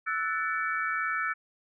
sine chord, F# minor seventh, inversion third, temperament equal with one note detuned, 1318.5 / 1480 / 1760 / 2276 Hz, E6 / F#6 / A6 / C#7, 0 / 0 / 0 / +45 cents, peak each -31 / -33 / -33 / -36 dBFS, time 0.06-1.34 s, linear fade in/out 20 ms, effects none

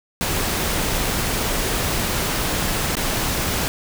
pink noise with dropouts, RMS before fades -22 dBFS, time 0.21-3.68 s, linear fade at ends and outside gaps 0 ms, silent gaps 2.953-2.969 s, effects none

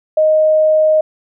sine tone, 622.3 Hz, D#5, in tune, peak -8 dBFS, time 0.17-1.01 s, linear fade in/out 5 ms, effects none

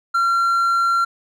triangle tone, 1370 Hz, F6, 34 cents flat, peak -13 dBFS, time 0.14-1.05 s, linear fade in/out 10 ms, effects none

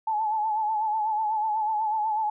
sine tone with vibrato, 863 Hz, A5, 34 cents flat, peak -23 dBFS, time 0.07-2.3 s, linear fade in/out 5 ms, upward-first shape sine, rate 8.1 Hz, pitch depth 55 cents each way, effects none

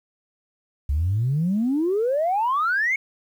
sine exponential sweep, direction up, 67 to 2225 Hz, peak -18 dBFS, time 0.89-2.96 s, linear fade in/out 5 ms, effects tanh soft clip ceiling -15 dBFS + 9-bit

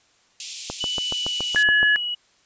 white high-pass noise, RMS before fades -30 dBFS, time 0.4-1.63 s, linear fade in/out 2 ms, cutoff 2500 Hz, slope 48 dB/octave
click train, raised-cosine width 1 ms, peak -15 dBFS, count 9, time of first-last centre 0.7-1.83 s, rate 7.08 Hz
sine tone with pitch glide, 2974 to 2920 Hz, F#7 to F#7, +8 to -24 cents, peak -24 dBFS, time 0.8-2.15 s, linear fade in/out 10 ms, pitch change -32 cents, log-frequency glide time 1.02-1.81 s
sine tone, 1699 Hz, G#6, 39 cents sharp, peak -15 dBFS, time 1.56-1.96 s, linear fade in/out 0 ms
effects white hiss -60 dBFS RMS until 2.45 s + resampled to 16000 Hz

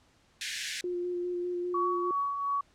pink high-pass noise, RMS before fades -34 dBFS, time 0.41-0.81 s, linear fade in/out 2 ms, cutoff 1600 Hz, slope 96 dB/octave
sine tone with vibrato, 354.4 Hz, F4, 25 cents sharp, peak -30 dBFS, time 0.84-2.11 s, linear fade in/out 2 ms, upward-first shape square, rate 5 Hz, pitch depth 12 cents each way
sine tone with tremolo, 1126 Hz, C#6, 27 cents sharp, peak -26 dBFS, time 1.74-2.61 s, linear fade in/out 5 ms, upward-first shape triangle, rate 2.8 Hz, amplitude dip 50%
effects pink hiss -65 dBFS RMS until 2.74 s + low-pass 7000 Hz 12 dB/octave

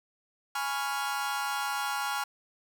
40% pulse chord, C# dominant seventh, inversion second, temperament equal, 830.6 / 987.8 / 1108.7 / 1396.9 Hz, G#5 / B5 / C#6 / E#6, 0 / 0 / 0 / 0 cents, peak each -33 / -38 / -37 / -33 dBFS, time 0.55-2.24 s, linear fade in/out 5 ms, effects none

